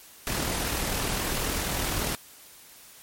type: noise with amplitude modulation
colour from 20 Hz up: pink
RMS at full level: -27 dBFS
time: 0.27-2.15 s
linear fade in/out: 0 ms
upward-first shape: sine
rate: 40.1 Hz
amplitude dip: 35%
effects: white hiss -50 dBFS RMS until 3.02 s + MP3 64 kbps